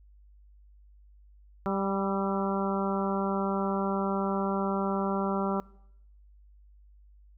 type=harmonic tone with a mistuned harmonic; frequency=196 Hz; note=G3; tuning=in tune; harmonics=1 / 2 / 3 / 4 / 5 / 6 / 7; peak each=-30 / -33 / -35 / -36 / -37 / -38 / -38 dBFS; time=1.66-5.6 s; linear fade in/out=0 ms; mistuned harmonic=7; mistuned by=-27 cents; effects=noise-tail reverb RT60 0.8 s tail -23 dB re dry + added 50 Hz sine -53 dBFS peak until 7.37 s